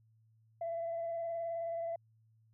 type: tone with vibrato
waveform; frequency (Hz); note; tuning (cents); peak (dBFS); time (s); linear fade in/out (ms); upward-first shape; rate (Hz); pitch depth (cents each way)
sine; 671; E5; +31; -34; 0.61-1.96; 5; sine; 19; 21
effects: tanh soft clip ceiling -31 dBFS + added 111 Hz sine -65 dBFS peak until 2.53 s